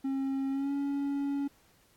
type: tone with pitch glide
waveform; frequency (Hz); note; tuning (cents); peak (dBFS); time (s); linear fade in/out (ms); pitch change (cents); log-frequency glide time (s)
triangle; 270.1 to 280.9; C#4 to C#4; -45 to +23; -27; 0.04-1.48; 10; +68; 0.5-0.72
effects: pink hiss -65 dBFS RMS until 1.96 s + AAC 64 kbps